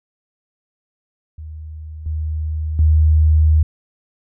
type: tone with level steps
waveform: sine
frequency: 77.78 Hz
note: D#2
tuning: in tune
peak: -29 / -19 / -9 dBFS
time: 1.38-3.63 s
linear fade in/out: 5 ms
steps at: 2.06 / 2.79 s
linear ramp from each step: 2 ms
effects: none